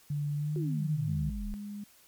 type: tone with pitch glide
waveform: sine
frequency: 146 to 152.29 Hz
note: D3 to D#3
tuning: -10 to -37 cents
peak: -29 dBFS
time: 0.1-1.3 s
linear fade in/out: 5 ms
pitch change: +73 cents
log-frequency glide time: 0.36-0.56 s
type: exponential sweep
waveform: sine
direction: down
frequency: 376.2 to 33.12 Hz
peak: -34 dBFS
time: 0.56-1.54 s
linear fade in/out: 0 ms
type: tone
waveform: sine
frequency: 205.2 Hz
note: G#3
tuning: 21 cents flat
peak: -37 dBFS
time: 1.08-1.84 s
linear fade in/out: 5 ms
effects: white hiss -60 dBFS RMS until 2.07 s + MP3 96 kbps